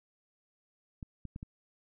clicks, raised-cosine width 5 ms, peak -29 dBFS, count 4, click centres 1.028 / 1.253 / 1.361 / 1.429 s, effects none

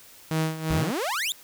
sawtooth tone with tremolo, 158.9 Hz, D#3, 37 cents sharp, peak -18 dBFS, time 0.31-0.91 s, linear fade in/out 0 ms, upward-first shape sine, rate 2.8 Hz, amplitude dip 75%
sawtooth exponential sweep, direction up, 55 to 3786 Hz, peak -22 dBFS, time 0.7-1.32 s, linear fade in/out 0 ms
effects white hiss -50 dBFS RMS until 1.43 s

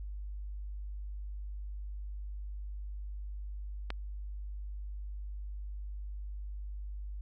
click, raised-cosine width 0.3 ms, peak -20 dBFS, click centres 3.904 s, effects added 50 Hz sine -38 dBFS peak until 7.21 s

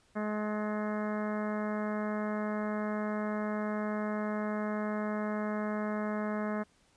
harmonic tone with a mistuned harmonic, 211.7 Hz, G#3, 33 cents sharp, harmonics 1 / 2 / 3 / 4 / 5 / 6 / 7 / 8 / 9 / 10, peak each -33 / -40 / -38 / -46 / -44 / -44 / -48 / -47 / -52 / -52 dBFS, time 0.15-6.64 s, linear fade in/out 20 ms, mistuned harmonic 9, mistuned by -42 cents, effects pink hiss -67 dBFS RMS until 6.96 s + resampled to 22050 Hz

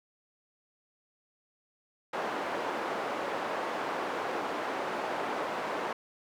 white band-pass noise, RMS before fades -34 dBFS, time 2.13-5.93 s, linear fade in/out 5 ms, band 340 to 1000 Hz, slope 12 dB/octave, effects none

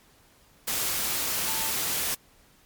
sine tone in noise, 893 Hz, A5, 25 cents sharp, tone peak -37 dBFS, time 1.47-1.71 s, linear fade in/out 10 ms, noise white, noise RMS -28 dBFS, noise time 0.67-2.15 s, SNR -12 dB, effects pink hiss -59 dBFS RMS until 2.65 s + MP3 96 kbps

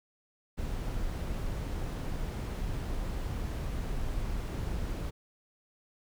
brown noise, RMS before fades -34 dBFS, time 0.57-5.11 s, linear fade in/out 20 ms, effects none

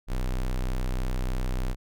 square tone, 31.63 Hz, B0, 42 cents sharp, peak -26 dBFS, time 0.07-1.76 s, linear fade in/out 50 ms, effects none

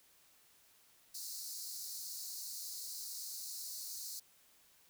pink high-pass noise, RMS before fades -45 dBFS, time 1.14-4.2 s, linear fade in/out 10 ms, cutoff 4100 Hz, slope 96 dB/octave, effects white hiss -67 dBFS RMS until 4.89 s

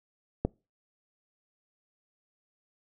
click, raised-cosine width 2 ms, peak -12 dBFS, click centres 0.45 s, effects noise-tail reverb RT60 0.3 s tail -26 dB re dry

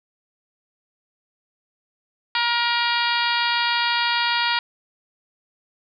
harmonic tone, 473.4 Hz, A#4, 27 cents sharp, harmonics 2 / 3 / 4 / 5 / 6 / 7 / 8 / 9 / 10, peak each -24 / -26 / -27 / -28 / -29 / -29 / -30 / -31 / -31 dBFS, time 2.35-4.59 s, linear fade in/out 2 ms, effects none

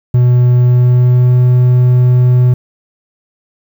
triangle tone with pitch glide, 123.47 to 124.69 Hz, B2 to B2, 0 to +17 cents, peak -3 dBFS, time 0.14-2.54 s, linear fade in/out 5 ms, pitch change +17 cents, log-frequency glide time 0.63-1.34 s, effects 7-bit

